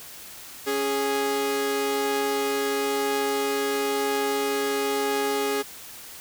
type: tone pair together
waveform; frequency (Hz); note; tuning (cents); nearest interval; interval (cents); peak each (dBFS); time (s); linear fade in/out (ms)
sawtooth; 276.8 / 414.7; C#4 / G#4; -2 / -3; perfect fifth; 699; -27 / -20; 0.66-5.63; 20
effects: white hiss -42 dBFS RMS until 6.2 s